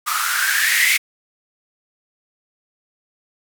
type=noise with band-pass filter sweep; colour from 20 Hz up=violet; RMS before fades=-18 dBFS; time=0.06-0.98 s; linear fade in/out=20 ms; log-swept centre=1200 to 2200 Hz; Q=9.1; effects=none